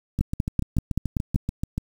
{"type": "two click trains", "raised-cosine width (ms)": 5, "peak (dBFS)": [-13, -9], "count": [12, 7], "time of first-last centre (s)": [[0.19, 1.78], [0.21, 1.359]], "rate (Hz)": [6.92, 5.22], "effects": ["7-bit"]}